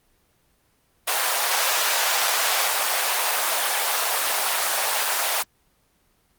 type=high-pass noise; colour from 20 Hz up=pink; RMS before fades=-22 dBFS; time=1.07-5.43 s; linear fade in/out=10 ms; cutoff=640 Hz; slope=24 dB/octave; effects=pink hiss -64 dBFS RMS until 6.38 s + Opus 24 kbps